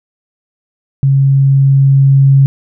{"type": "tone with level ramp", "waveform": "sine", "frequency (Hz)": 136.8, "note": "C#3", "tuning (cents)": -23, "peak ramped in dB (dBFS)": [-6, -3], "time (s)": [1.03, 2.46], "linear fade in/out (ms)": 0, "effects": []}